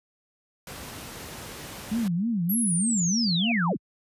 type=noise; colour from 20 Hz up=pink; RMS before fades=-39 dBFS; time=0.67-2.08 s; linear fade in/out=2 ms
type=tone with vibrato; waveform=sine; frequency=199.7 Hz; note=G3; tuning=32 cents sharp; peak=-23 dBFS; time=1.91-3.73 s; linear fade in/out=10 ms; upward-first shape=sine; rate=3.3 Hz; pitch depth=300 cents each way
type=linear sweep; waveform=sine; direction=down; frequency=11770 to 98 Hz; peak=-25 dBFS; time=2.49-3.77 s; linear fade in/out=10 ms
type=tone with exponential growth; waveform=sine; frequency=695 Hz; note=F5; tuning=9 cents flat; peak=-28 dBFS; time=3.36-3.52 s; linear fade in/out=5 ms; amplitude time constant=33 ms
effects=high-pass 60 Hz 12 dB/octave + resampled to 32000 Hz